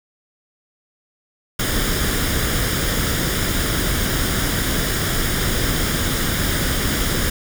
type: noise with comb filter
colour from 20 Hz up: pink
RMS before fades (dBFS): -20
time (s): 1.59-7.3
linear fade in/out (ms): 5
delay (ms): 0.58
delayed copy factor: +0.55
effects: none